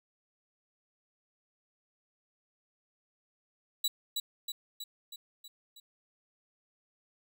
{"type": "tone with echo", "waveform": "sawtooth", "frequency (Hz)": 3919, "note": "B7", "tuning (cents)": -14, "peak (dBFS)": -24, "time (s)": [3.84, 3.88], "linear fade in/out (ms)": 5, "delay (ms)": 320, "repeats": 6, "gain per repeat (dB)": -4, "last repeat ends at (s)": 5.8, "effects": []}